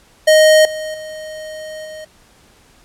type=tone with level steps; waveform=square; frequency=622.3 Hz; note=D#5; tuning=in tune; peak=-7 / -23 / -28 / -30 dBFS; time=0.27-2.05 s; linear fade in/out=10 ms; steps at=0.65 / 0.94 / 1.85 s; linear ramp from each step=2 ms; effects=pink hiss -50 dBFS RMS until 2.84 s + low-pass 11000 Hz 12 dB/octave